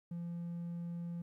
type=tone; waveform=triangle; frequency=171.4 Hz; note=F3; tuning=32 cents flat; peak=-36 dBFS; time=0.11-1.22 s; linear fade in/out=5 ms; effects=tanh soft clip ceiling -32 dBFS + 13-bit